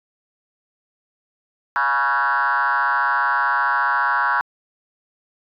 sine tone with frequency modulation, 1244.5 Hz, D#6, in tune, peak -15 dBFS, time 1.76-4.41 s, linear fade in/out 0 ms, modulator 135 Hz, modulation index 2.8, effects tanh soft clip ceiling -12 dBFS

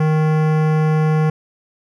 sine tone with hard clipping, 155.56 Hz, D#3, in tune, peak -15 dBFS, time 0-1.3 s, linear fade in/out 5 ms, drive 18 dB, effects none

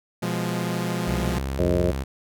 sawtooth chord, F diminished, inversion second, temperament equal, 123.47 / 174.61 / 207.7 Hz, Cb3 / F3 / Ab3, 0 / 0 / 0 cents, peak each -26 / -23 / -26 dBFS, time 0.22-1.39 s, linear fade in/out 10 ms
sawtooth tone with pitch glide, 65.41 to 67.33 Hz, C2 to C#2, 0 to -50 cents, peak -22 dBFS, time 1.07-2.04 s, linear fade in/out 10 ms, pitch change +50 cents, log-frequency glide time 1.25-1.47 s
harmonic tone, 88.6 Hz, F2, 25 cents sharp, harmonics 1 / 2 / 3 / 4 / 5 / 6 / 7, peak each -26 / -26 / -31 / -26 / -28 / -28 / -28 dBFS, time 1.58-1.92 s, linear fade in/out 20 ms
effects none

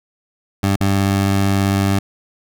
20% pulse tone with dropouts, 98.3 Hz, G2, 5 cents sharp, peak -9 dBFS, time 0.63-1.99 s, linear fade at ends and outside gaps 5 ms, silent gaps 0.761-0.806 s, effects none

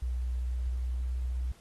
sine tone with pitch glide, 61.74 to 62.35 Hz, B1 to B1, 0 to +17 cents, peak -29 dBFS, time 0.02-1.52 s, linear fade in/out 5 ms, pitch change +17 cents, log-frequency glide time 0.5-1.11 s, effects pink hiss -60 dBFS RMS until 1.6 s + AAC 32 kbps

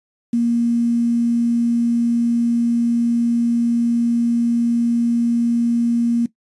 sine tone with quantisation, 235.3 Hz, A#3, 16 cents sharp, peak -14 dBFS, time 0.33-6.26 s, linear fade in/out 5 ms, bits 7, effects noise-tail reverb RT60 0.1 s tail -17 dB re dry + resampled to 24000 Hz

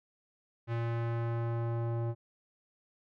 square tone with low-pass filter sweep, 116.54 Hz, A#2, in tune, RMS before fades -33 dBFS, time 0.67-2.15 s, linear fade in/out 50 ms, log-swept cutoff 2300 to 760 Hz, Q 0.95, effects none

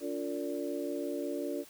sine tone cluster, 287 / 352.4 / 457.4 / 581 Hz, D4 / F4 / A#4 / D5, -40 / +16 / -33 / -19 cents, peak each -37 / -38 / -40 / -39 dBFS, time 0-1.65 s, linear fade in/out 50 ms, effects white hiss -55 dBFS RMS until 1.69 s

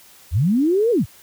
sine linear two-way sweep, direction up then down, 65.41 to 491.5 to 65.41 Hz, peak -14 dBFS, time 0.31-1.06 s, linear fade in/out 50 ms, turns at 0.91 s, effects white hiss -48 dBFS RMS until 1.22 s

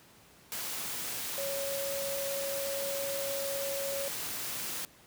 sine tone in noise, 554.4 Hz, C#5, in tune, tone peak -34 dBFS, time 1.38-4.08 s, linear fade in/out 0 ms, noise white, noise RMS -37 dBFS, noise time 0.52-4.85 s, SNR 0 dB, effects pink hiss -58 dBFS RMS until 5.06 s + high-pass 80 Hz 12 dB/octave

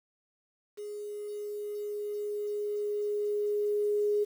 sine tone with level ramp, 415.3 Hz, G#4, in tune, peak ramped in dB -37 to -24 dBFS, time 0.77-4.25 s, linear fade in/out 20 ms, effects 9-bit

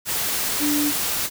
sine tone in noise, 293.7 Hz, D4, in tune, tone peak -20 dBFS, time 0.59-0.93 s, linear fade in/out 50 ms, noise white, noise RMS -24 dBFS, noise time 0.05-1.3 s, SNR +1 dB, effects none

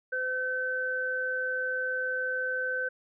sine tone pair together, 511 / 1531.3 Hz, C5 / G6, -41 / -41 cents, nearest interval octave + perfect fifth, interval 1900 cents, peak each -34 / -29 dBFS, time 0.12-2.89 s, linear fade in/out 10 ms, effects none

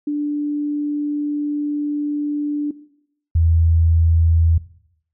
sine tone pair in turn, 293.7 / 82.42 Hz, D4 / E2, 0 / 0 cents, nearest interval octave + minor seventh, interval 2200 cents, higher first, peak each -18 / -12 dBFS, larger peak second, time 0.07-2.71 / 3.35-4.58 s, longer first, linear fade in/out 5 ms, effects noise-tail reverb RT60 0.7 s tail -17 dB re dry

